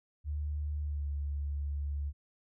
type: tone with pitch glide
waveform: sine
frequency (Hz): 74.2 to 71.8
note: D2 to D2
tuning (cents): +18 to -39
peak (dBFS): -32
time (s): 0.24-2.13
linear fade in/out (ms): 50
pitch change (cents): -57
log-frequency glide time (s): 0.83-1.06
effects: none